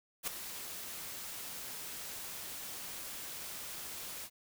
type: noise with ADSR envelope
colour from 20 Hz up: white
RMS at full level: -34 dBFS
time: 0.23-4.3 s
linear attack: 45 ms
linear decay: 4 ms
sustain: -10 dB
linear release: 63 ms
effects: none